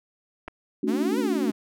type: clicks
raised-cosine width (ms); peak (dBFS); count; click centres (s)
0.5; -22; 2; 0.479 / 0.482
type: chord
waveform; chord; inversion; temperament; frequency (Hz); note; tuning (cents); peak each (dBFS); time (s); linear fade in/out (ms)
sine; D major seventh; second; equal; 220 / 277.2 / 293.7 / 370; A3 / C#4 / D4 / F#4; 0 / 0 / 0 / 0; -28; 0.83-1.51; 5
type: exponential two-way sweep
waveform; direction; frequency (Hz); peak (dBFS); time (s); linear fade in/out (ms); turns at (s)
sawtooth; up then down; 200 to 515 to 200; -27; 0.87-1.52; 20; 1.19
effects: none